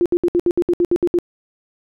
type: tone bursts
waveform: sine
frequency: 349.2 Hz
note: F4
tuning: in tune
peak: -12 dBFS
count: 11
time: 0.01-1.187 s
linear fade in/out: 0 ms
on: 47 ms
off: 66 ms
effects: none